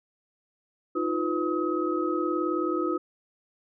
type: tone cluster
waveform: sine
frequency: 313.1 / 352 / 499.9 / 1270 Hz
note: D#4 / F4 / B4 / D#6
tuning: +11 / +14 / +21 / +35 cents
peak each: -29 / -28 / -34 / -31 dBFS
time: 0.95-2.98 s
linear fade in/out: 10 ms
effects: none